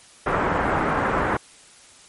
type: low-pass noise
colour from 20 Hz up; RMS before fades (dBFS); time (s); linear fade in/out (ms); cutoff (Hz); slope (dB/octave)
white; -22; 0.26-1.37; 5; 1500; 24
effects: white hiss -49 dBFS RMS until 2.08 s + MP3 48 kbps